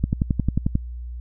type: click train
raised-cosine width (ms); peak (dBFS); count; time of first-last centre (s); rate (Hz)
5; -7; 9; 0.04-0.754; 11.2
effects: added 60 Hz sine -30 dBFS peak until 1.2 s